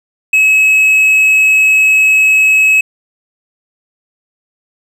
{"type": "tone", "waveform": "triangle", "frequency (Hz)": 2570, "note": "E7", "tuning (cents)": -45, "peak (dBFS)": -4, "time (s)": [0.33, 2.81], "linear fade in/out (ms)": 5, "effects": []}